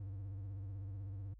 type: tone with vibrato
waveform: triangle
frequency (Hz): 98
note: G2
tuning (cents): 0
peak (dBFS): -40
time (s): 0-1.34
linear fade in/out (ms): 5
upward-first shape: sine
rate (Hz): 16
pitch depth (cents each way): 89
effects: added 49 Hz sine -55 dBFS peak until 1.39 s